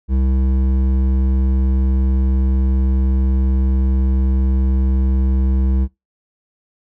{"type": "tone with hard clipping", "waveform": "triangle", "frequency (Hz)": 65.41, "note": "C2", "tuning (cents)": 0, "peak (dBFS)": -15, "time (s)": [0.08, 5.88], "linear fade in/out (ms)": 50, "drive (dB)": 14, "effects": ["noise-tail reverb RT60 0.2 s tail -22 dB re dry"]}